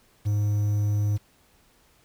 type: tone with quantisation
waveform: triangle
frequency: 103.83 Hz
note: G#2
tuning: in tune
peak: -19 dBFS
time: 0.25-1.18 s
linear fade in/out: 20 ms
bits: 8
effects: pink hiss -61 dBFS RMS until 2.04 s